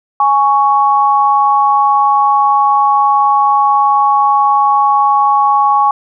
sine tone pair together, 830.6 / 1112.2 Hz, G#5 / C#6, 0 / +5 cents, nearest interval perfect fourth, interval 505 cents, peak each -10 dBFS, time 0.2-5.91 s, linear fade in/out 2 ms, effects none

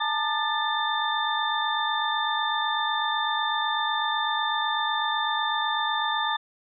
sine tone cluster, 860 / 908 / 1206 / 1757 / 3587 Hz, A5 / A#5 / D6 / A6 / A7, -40 / -46 / +46 / -3 / +33 cents, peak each -30 dBFS, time 0-6.37 s, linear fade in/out 10 ms, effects none

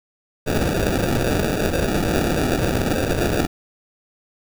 white noise with sample-and-hold, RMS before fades -20 dBFS, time 0.46-3.47 s, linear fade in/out 20 ms, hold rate 1050 Hz, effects none

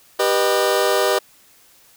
sawtooth chord, G augmented, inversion none, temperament just, 392 / 490 / 612.5 Hz, G4 / B4 / D#5, 0 / -14 / -27 cents, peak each -16 dBFS, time 0.19-1.19 s, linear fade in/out 10 ms, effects white hiss -52 dBFS RMS until 1.96 s

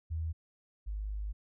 sine tone pair in turn, 80.6 / 51.44 Hz, E2 / G#1, -38 / -16 cents, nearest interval minor sixth, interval 778 cents, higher first, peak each -32 / -34 dBFS, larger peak first, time 0.1-0.33 / 0.86-1.33 s, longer second, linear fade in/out 20 ms, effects none

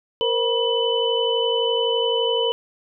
sine tone cluster, 463.2 / 515 / 967 / 3005 Hz, A#4 / C5 / B5 / F#7, -11 / -28 / -37 / +26 cents, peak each -21 / -26 / -28 / -23 dBFS, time 0.21-2.52 s, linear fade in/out 0 ms, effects none

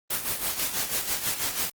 white noise with tremolo, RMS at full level -26 dBFS, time 0.1-1.7 s, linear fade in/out 5 ms, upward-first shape sine, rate 6.1 Hz, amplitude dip 65%, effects Opus 24 kbps

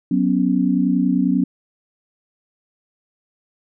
sine chord, F# suspended fourth, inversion none, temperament equal, 185 / 246.9 / 277.2 Hz, F#3 / B3 / C#4, 0 / 0 / 0 cents, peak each -19 dBFS, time 0.11-1.44 s, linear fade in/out 5 ms, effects none

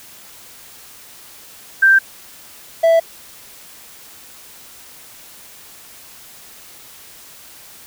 sine / triangle tone pair in turn, 1571 / 660.5 Hz, G6 / E5, +3 / +3 cents, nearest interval octave + minor third, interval 1500 cents, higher first, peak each -7 dBFS, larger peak neither, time 1.82-1.99 / 2.83-3 s, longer neither, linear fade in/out 10 ms, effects white hiss -41 dBFS RMS until 7.86 s

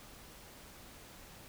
silence, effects pink hiss -54 dBFS RMS until 1.48 s

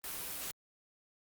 white noise with comb filter, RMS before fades -41 dBFS, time 0.04-0.51 s, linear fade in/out 0 ms, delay 8.7 ms, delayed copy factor -0.55, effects Opus 32 kbps

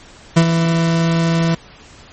40% pulse tone with ADSR envelope, 165.8 Hz, E3, 10 cents sharp, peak -5 dBFS, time 0.36-1.55 s, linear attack 12 ms, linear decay 74 ms, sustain -7 dB, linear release 8 ms, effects pink hiss -42 dBFS RMS until 2.12 s + MP3 32 kbps

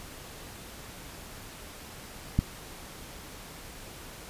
click, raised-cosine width 5 ms, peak -10 dBFS, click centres 2.39 s, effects pink hiss -45 dBFS RMS until 4.29 s + resampled to 32000 Hz

